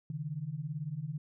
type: beating tone pair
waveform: sine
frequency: 138.59 / 156.59 Hz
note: C#3 / D#3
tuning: 0 / +11 cents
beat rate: 18 Hz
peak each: -39 / -37 dBFS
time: 0.1-1.18 s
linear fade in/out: 2 ms
effects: none